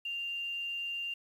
sine tone with quantisation, 2788 Hz, F7, 4 cents flat, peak -34 dBFS, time 0.05-1.14 s, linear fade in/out 5 ms, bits 10, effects none

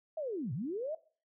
sine linear two-way sweep, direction down then up, 659.3 to 110 to 659.3 Hz, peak -34 dBFS, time 0.17-0.95 s, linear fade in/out 5 ms, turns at 0.53 s, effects noise-tail reverb RT60 0.4 s tail -19 dB re dry

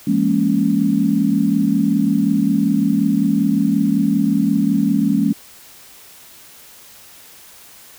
sine chord, Bb minor seventh, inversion second, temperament equal with one note detuned, 170.33 / 207.7 / 233.1 / 277.2 Hz, F3 / Ab3 / Bb3 / Db4, -43 / 0 / 0 / 0 cents, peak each -22 / -17 / -20 / -18 dBFS, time 0.07-5.33 s, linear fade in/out 5 ms, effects white hiss -43 dBFS RMS until 7.98 s

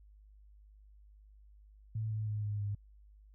sine tone with pitch steps, 110 / 107.99 / 106.01 / 104.07 / 102.16 Hz, A2 / A2 / G#2 / G#2 / G#2, 0 / -32 / +36 / +4 / -28 cents, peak -33 dBFS, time 1.95-2.75 s, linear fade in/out 5 ms, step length 160 ms, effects added 51 Hz sine -56 dBFS peak until 3.34 s

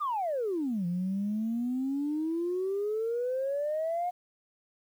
sine exponential two-way sweep, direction down then up, 1244.5 to 171.6 to 725 Hz, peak -27 dBFS, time 0-4.11 s, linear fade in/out 20 ms, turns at 0.86 s, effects tanh soft clip ceiling -24 dBFS + 10-bit

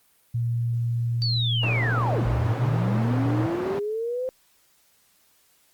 sine tone, 117.9 Hz, A#2, 20 cents sharp, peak -22 dBFS, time 0.34-3.47 s, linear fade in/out 10 ms
sine linear two-way sweep, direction down then up, 4628 to 45.33 to 521 Hz, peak -25 dBFS, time 1.22-4.29 s, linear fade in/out 0 ms, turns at 2.26 s
white band-pass noise, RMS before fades -32 dBFS, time 1.63-3.79 s, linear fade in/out 0 ms, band 120 to 780 Hz, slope 12 dB/octave
effects white hiss -62 dBFS RMS until 5.73 s + Opus 32 kbps

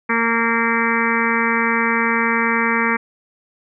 harmonic tone, 230.3 Hz, A#3, 21 cents flat, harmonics 1 / 2 / 4 / 5 / 6 / 7 / 8 / 9 / 10, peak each -22 / -25 / -24 / -24 / -26 / -25 / -23 / -24 / -25 dBFS, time 0.09-2.97 s, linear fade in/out 10 ms, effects none

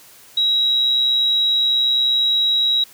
sine tone, 3857 Hz, B7, 42 cents flat, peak -14 dBFS, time 0.37-2.84 s, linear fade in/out 5 ms, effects white hiss -46 dBFS RMS until 2.93 s + high-pass 60 Hz 12 dB/octave

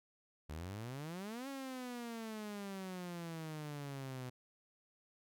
sawtooth exponential two-way sweep, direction up then down, 72 to 277.2 to 124.8 Hz, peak -39 dBFS, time 0.49-4.3 s, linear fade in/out 10 ms, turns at 1.48 s, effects none

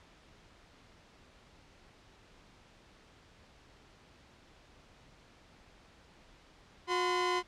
sawtooth tone pair together, 361.1 / 1021.3 Hz, F#4 / C6, -42 / -42 cents, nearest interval octave + tritone, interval 1800 cents, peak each -28 dBFS, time 6.87-7.43 s, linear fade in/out 50 ms, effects pink hiss -60 dBFS RMS until 7.47 s + low-pass 5000 Hz 12 dB/octave

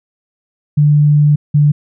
sine tone pair in turn, 147.9 / 147.16 Hz, D3 / D3, +13 / +4 cents, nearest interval unison, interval 9 cents, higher first, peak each -6 dBFS, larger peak neither, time 0.77-1.36 / 1.54-1.72 s, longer first, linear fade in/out 10 ms, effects none

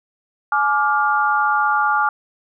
sine chord, D diminished, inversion second, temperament just, 845.8 / 1174.7 / 1409.6 Hz, Ab5 / D6 / F6, +31 / 0 / +16 cents, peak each -19 dBFS, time 0.52-2.09 s, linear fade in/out 2 ms, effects none

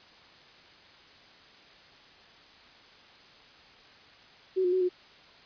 sine tone with pitch steps, 375.3 / 358.3 / 372.2 / 361.6 Hz, F#4 / F4 / F#4 / F#4, +25 / +44 / +10 / -40 cents, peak -23 dBFS, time 4.56-4.892 s, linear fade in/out 20 ms, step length 83 ms, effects white hiss -54 dBFS RMS until 5.45 s + resampled to 11025 Hz

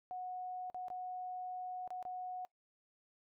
sine tone with dropouts, 733 Hz, F#5, 16 cents flat, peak -40 dBFS, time 0.11-2.45 s, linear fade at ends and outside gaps 0 ms, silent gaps 0.7-0.745 / 0.883-0.902 / 1.876-1.905 / 2.027-2.052 s, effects noise-tail reverb RT60 0.1 s tail -23 dB re dry

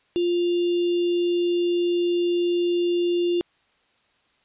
sine tone with sample-and-hold, 349.2 Hz, F4, in tune, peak -19 dBFS, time 0.16-3.41 s, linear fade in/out 0 ms, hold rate 3150 Hz, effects white hiss -64 dBFS RMS until 4.44 s + resampled to 8000 Hz

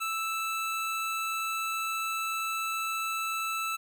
25% pulse tone, 1319 Hz, E6, 1 cent sharp, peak -26 dBFS, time 0-3.77 s, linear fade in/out 20 ms, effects 11-bit

